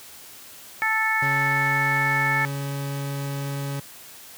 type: harmonic tone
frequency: 440 Hz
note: A4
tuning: in tune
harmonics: 2 / 3 / 4 / 5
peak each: -27 / -29 / -23 / -25 dBFS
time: 0.82-2.45 s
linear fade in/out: 0 ms
type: tone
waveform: 40% pulse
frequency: 140 Hz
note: C#3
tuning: 18 cents sharp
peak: -26 dBFS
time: 1.22-3.8 s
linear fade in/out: 5 ms
effects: white hiss -44 dBFS RMS until 4.37 s + high-pass 60 Hz 12 dB/octave